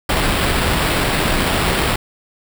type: noise with sample-and-hold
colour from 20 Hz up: pink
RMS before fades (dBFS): -17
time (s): 0.09-1.96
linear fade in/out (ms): 5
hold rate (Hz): 6300
effects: none